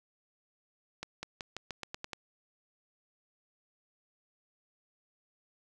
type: accelerating click train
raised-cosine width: 0.2 ms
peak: -21 dBFS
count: 9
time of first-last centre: 1.03-2.132 s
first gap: 200 ms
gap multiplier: 0.89
effects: none